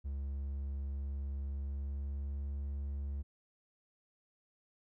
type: tone with pitch glide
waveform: triangle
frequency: 69.3 to 70.23 Hz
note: C#2 to C#2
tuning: 0 to +23 cents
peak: -34 dBFS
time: 0.04-3.23 s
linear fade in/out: 20 ms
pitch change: +23 cents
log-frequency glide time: 1.41-2.55 s
effects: none